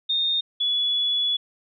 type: tone pair in turn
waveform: sine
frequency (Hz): 3666 / 3409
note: A#7 / G#7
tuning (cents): -30 / +45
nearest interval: minor second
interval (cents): 125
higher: first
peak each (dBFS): -20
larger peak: neither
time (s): 0.09-0.41 / 0.6-1.37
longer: second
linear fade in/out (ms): 10
effects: none